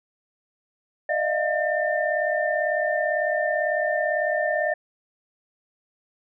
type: tone cluster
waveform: sine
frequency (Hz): 604 / 642 / 704 / 1797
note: D5 / E5 / F5 / A6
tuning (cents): +48 / -46 / +14 / +36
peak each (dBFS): -25 / -28 / -28 / -26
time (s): 1.09-4.74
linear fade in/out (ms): 5
effects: none